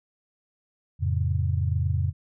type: chord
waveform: sine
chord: F augmented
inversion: none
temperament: just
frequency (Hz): 87.31 / 109.13 / 136.42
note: F2 / A2 / C#3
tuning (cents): 0 / -14 / -27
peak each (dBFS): -24 / -28 / -28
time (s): 0.99-2.13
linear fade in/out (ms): 50
effects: none